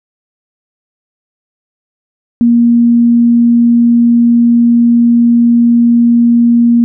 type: tone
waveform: sine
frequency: 236.1 Hz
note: A#3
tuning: 22 cents sharp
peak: -4 dBFS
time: 2.41-6.84 s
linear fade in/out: 0 ms
effects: none